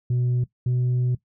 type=tone pair in turn; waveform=sine; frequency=123.47 / 124.54 Hz; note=B2 / B2; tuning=0 / +15 cents; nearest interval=unison; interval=15 cents; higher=second; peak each=-17 dBFS; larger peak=neither; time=0.1-0.44 / 0.66-1.15 s; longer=second; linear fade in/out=5 ms; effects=noise-tail reverb RT60 0.1 s tail -17 dB re dry + tanh soft clip ceiling -18 dBFS